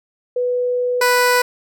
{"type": "tone pair in turn", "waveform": ["sine", "15% pulse"], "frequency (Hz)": [493.9, 493.9], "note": ["B4", "B4"], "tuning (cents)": [0, 0], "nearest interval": "unison", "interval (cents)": 0, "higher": "neither", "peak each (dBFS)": [-16, -6], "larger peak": "second", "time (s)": [[0.36, 1.01], [1.01, 1.42]], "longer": "first", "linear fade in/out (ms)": 5, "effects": []}